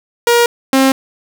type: tone pair in turn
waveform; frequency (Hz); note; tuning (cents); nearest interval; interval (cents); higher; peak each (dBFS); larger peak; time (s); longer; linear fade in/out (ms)
sawtooth; 474.2 / 266.8; A#4 / C4; +30 / +34; minor seventh; 996; first; -4; neither; 0.27-0.46 / 0.73-0.92; neither; 2
effects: none